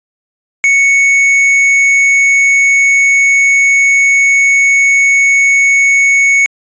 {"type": "tone with hard clipping", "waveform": "sine", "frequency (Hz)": 2217, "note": "C#7", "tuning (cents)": 0, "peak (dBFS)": -7, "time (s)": [0.64, 6.46], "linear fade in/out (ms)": 0, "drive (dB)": 6, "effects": ["resampled to 16000 Hz"]}